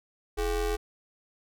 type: ring-modulated tone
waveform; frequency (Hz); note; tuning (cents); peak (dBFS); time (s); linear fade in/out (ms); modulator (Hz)
square; 189.2; F#3; +39; -24; 0.37-0.77; 20; 233
effects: none